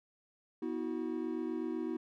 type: chord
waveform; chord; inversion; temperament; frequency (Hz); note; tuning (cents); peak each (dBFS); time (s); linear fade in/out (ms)
triangle; B suspended fourth; none; equal with one note detuned; 246.9 / 322.1 / 370; B3 / E4 / F#4; 0 / -40 / 0; -38 / -35 / -38; 0.62-1.97; 5
effects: none